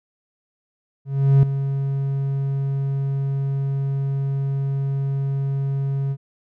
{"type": "tone with ADSR envelope", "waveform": "triangle", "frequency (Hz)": 137.5, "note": "C#3", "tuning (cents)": -14, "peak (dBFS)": -7, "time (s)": [1.05, 6.17], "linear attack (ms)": 380, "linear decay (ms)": 3, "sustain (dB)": -11, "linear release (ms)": 56, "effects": []}